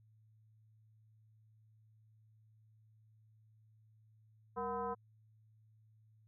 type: tone with frequency modulation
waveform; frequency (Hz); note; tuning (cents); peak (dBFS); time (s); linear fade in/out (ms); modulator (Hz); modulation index
sine; 740; F#5; 0; -36; 4.56-4.95; 20; 270; 1.7
effects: added 109 Hz sine -64 dBFS peak until 6.27 s